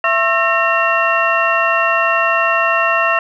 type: tone cluster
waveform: sine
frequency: 668 / 1083 / 1331 / 1833 / 2736 Hz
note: E5 / C#6 / E6 / A#6 / F7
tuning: +23 / -41 / +16 / -30 / -36 cents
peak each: -18 dBFS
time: 0.04-3.19 s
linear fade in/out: 2 ms
effects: tanh soft clip ceiling 0 dBFS